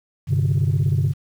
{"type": "chord", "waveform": "sine", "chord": "G suspended fourth", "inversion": "none", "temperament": "equal with one note detuned", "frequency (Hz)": [98, 130.21, 146.83], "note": ["G2", "C3", "D3"], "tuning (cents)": [0, -8, 0], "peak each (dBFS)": -19, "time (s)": [0.27, 1.14], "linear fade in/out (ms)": 50, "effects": ["tanh soft clip ceiling -12 dBFS", "8-bit"]}